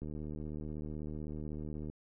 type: click train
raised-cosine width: 3 ms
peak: -30 dBFS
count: 144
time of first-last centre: 0.02-1.899 s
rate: 76.1 Hz
effects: none